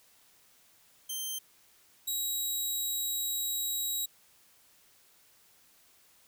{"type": "tone pair in turn", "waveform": "10% pulse", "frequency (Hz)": [3136, 3840], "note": ["G7", "B7"], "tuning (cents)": [0, -49], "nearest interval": "major third", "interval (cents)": 351, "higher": "second", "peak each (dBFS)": [-26, -23], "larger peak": "second", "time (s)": [[1.09, 1.39], [2.07, 4.06]], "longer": "second", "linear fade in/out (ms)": 10, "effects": ["white hiss -63 dBFS RMS until 6.27 s"]}